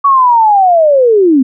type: linear sweep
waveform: sine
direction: down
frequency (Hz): 1135 to 247.1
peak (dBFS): -4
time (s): 0.04-1.43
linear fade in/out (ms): 10
effects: none